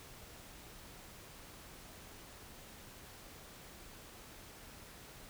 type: silence
effects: pink hiss -54 dBFS RMS until 5.29 s